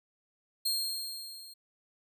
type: tone with level ramp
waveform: sawtooth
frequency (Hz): 4226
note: C8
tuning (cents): +16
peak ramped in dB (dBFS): -24 to -45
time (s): 0.65-1.54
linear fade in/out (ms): 10
effects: none